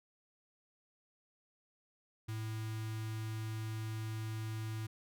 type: tone with notch filter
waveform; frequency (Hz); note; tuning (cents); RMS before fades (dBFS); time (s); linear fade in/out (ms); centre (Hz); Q
square; 110; A2; 0; -40; 2.28-4.87; 10; 580; 0.85
effects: none